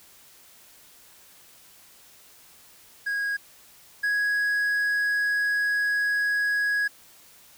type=tone pair in turn; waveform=triangle; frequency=1644 / 1663.1 Hz; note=G#6 / G#6; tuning=-18 / +2 cents; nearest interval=unison; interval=20 cents; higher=second; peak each=-23 / -20 dBFS; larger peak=second; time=3.06-3.37 / 4.03-6.88 s; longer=second; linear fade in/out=10 ms; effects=white hiss -53 dBFS RMS until 7.57 s